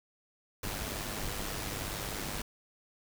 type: noise with amplitude modulation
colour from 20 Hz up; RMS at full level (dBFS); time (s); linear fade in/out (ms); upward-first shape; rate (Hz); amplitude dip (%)
pink; -35; 0.63-2.42; 5; sine; 101; 50
effects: none